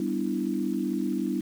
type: chord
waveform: sine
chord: E minor seventh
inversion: first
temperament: equal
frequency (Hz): 196 / 246.9 / 293.7 / 329.6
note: G3 / B3 / D4 / E4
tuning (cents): 0 / 0 / 0 / 0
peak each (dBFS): -31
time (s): 0-1.41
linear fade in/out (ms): 2
effects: 8-bit